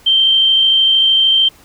sine tone with amplitude modulation, 3136 Hz, G7, in tune, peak -7 dBFS, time 0.06-1.49 s, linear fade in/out 10 ms, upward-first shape sine, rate 53.2 Hz, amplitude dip 25%, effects pink hiss -46 dBFS RMS until 1.64 s

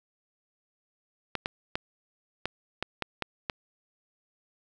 clicks, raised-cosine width 0.3 ms, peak -13 dBFS, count 8, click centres 1.353 / 1.459 / 1.755 / 2.456 / 2.826 / 3.023 / 3.223 / 3.498 s, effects 8-bit

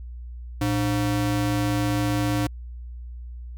square ring-modulated tone, 207.1 Hz, G#3, 5 cents flat, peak -19 dBFS, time 0.61-2.47 s, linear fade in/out 5 ms, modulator 91.9 Hz, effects added 60 Hz sine -34 dBFS peak until 3.57 s

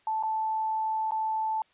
sine tone with dropouts, 877 Hz, A5, 6 cents flat, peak -26 dBFS, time 0.07-1.62 s, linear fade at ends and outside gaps 2 ms, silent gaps 0.227-0.234 / 1.109-1.119 s, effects white hiss -65 dBFS RMS until 1.73 s + resampled to 8000 Hz

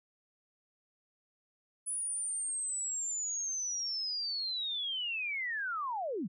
sine linear sweep, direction down, 9956 to 149 Hz, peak -33 dBFS, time 1.86-6.28 s, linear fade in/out 20 ms, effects none

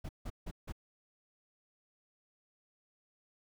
brown noise bursts, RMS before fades -40 dBFS, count 4, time 0.04-0.724 s, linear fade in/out 10 ms, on 51 ms, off 160 ms, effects none

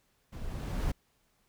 brown noise with level ramp, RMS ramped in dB -42 to -29 dBFS, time 0.32-0.92 s, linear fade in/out 10 ms, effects pink hiss -72 dBFS RMS until 1.48 s

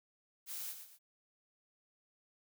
blue noise with echo, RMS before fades -43 dBFS, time 0.46-0.75 s, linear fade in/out 50 ms, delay 120 ms, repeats 2, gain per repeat -8 dB, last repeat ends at 0.99 s, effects none

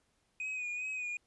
triangle tone with vibrato, 2489 Hz, D#7, in tune, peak -34 dBFS, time 0.4-1.17 s, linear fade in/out 2 ms, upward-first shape sine, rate 2.5 Hz, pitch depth 42 cents each way, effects pink hiss -75 dBFS RMS until 1.26 s + resampled to 24000 Hz

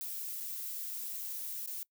violet noise with dropouts, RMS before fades -40 dBFS, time 0.01-1.83 s, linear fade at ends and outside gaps 0 ms, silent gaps 0.402-0.406 / 1.661-1.675 s, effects noise-tail reverb RT60 0.1 s tail -23 dB re dry

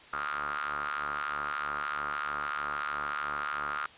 sawtooth ring-modulated tone, 73.42 Hz, D2, in tune, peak -25 dBFS, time 0.13-3.86 s, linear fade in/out 0 ms, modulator 1320 Hz, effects white hiss -52 dBFS RMS until 3.97 s + resampled to 8000 Hz

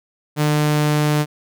sawtooth tone, 149.9 Hz, D3, 36 cents sharp, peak -11 dBFS, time 0.36-1.26 s, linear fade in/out 50 ms, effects none

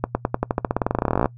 accelerating click train, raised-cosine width 1 ms, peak -5 dBFS, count 27, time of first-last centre 0.04-1.258 s, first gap 110 ms, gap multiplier 0.92, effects noise-tail reverb RT60 0.1 s tail -22 dB re dry + added 120 Hz sine -40 dBFS peak until 1.37 s

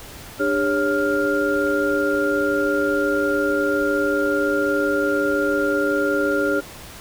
sine tone cluster, 296.3 / 401.9 / 555 / 1401 Hz, D4 / G4 / C#5 / F6, +15 / +43 / +2 / +5 cents, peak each -23 dBFS, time 0.39-6.61 s, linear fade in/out 20 ms, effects pink hiss -39 dBFS RMS until 7 s

